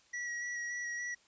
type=tone with vibrato; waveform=square; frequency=1925 Hz; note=B6; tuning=45 cents flat; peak=-37 dBFS; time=0.13-1.15 s; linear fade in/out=10 ms; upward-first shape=square; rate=3.5 Hz; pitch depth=15 cents each way; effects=white hiss -66 dBFS RMS until 1.27 s + resampled to 16000 Hz